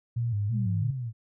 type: tone with vibrato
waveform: sine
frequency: 110 Hz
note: A2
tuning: in tune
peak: -25 dBFS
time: 0.16-0.91 s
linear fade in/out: 10 ms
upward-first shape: square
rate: 3 Hz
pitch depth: 120 cents each way
type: exponential sweep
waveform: sine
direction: down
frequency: 220 to 108.3 Hz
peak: -30 dBFS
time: 0.51-1.13 s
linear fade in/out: 50 ms
effects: none